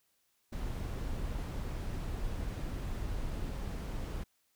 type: noise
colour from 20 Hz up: brown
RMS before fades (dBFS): -37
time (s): 0.52-4.24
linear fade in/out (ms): 10
effects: white hiss -75 dBFS RMS until 4.55 s